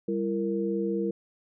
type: tone cluster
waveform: sine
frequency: 197.1 / 338.1 / 462.8 Hz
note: G3 / E4 / A#4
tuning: +10 / +44 / -13 cents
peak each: -30 dBFS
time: 0.08-1.11 s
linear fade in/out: 5 ms
effects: none